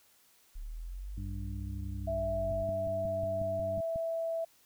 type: linear two-way sweep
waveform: sine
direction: up then down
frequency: 34.65 to 68.3 to 49.07 Hz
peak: -38 dBFS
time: 0.55-2.64 s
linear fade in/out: 10 ms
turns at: 1.84 s
type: harmonic tone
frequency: 98 Hz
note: G2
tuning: in tune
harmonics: 1 / 2 / 3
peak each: -39 / -45 / -49 dBFS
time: 1.17-3.81 s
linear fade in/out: 5 ms
type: tone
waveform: sine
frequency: 659.3 Hz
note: E5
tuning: in tune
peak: -31 dBFS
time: 2.07-4.45 s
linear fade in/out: 10 ms
type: click train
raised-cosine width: 5 ms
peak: -30 dBFS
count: 9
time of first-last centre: 2.51-3.959 s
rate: 5.52 Hz
effects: white hiss -65 dBFS RMS until 4.65 s